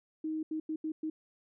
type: tone bursts at uneven times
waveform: sine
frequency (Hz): 313.8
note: D#4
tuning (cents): +15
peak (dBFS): -32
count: 5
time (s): 0.24-0.43 / 0.51-0.6 / 0.69-0.76 / 0.84-0.92 / 1.03-1.1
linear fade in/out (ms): 5
effects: none